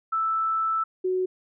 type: tone pair in turn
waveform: sine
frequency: 1319 / 370.1 Hz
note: E6 / F#4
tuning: +1 / 0 cents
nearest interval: octave + minor seventh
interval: 2201 cents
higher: first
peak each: -22 dBFS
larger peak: neither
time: 0.12-0.84 / 1.04-1.26 s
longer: first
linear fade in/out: 10 ms
effects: none